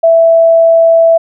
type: tone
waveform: sine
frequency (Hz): 661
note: E5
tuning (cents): +5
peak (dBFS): -3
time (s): 0.03-1.18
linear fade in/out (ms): 10
effects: none